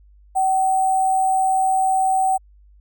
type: tone with sample-and-hold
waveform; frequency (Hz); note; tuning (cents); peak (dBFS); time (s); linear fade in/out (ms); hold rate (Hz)
sine; 761; F#5; +48; -15; 0.35-2.38; 20; 8820
effects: added 50 Hz sine -47 dBFS peak until 2.8 s